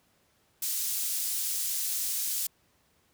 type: high-pass noise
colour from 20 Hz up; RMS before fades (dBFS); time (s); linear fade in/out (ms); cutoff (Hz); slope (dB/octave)
pink; -31; 0.62-2.47; 5; 7000; 12
effects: pink hiss -68 dBFS RMS until 3.13 s + high-pass 60 Hz 12 dB/octave